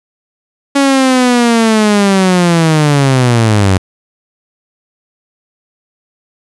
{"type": "linear sweep", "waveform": "sawtooth", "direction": "down", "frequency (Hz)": [280.8, 91.2], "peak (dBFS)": -3, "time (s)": [0.75, 3.78], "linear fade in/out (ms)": 10, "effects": ["resampled to 24000 Hz", "7-bit"]}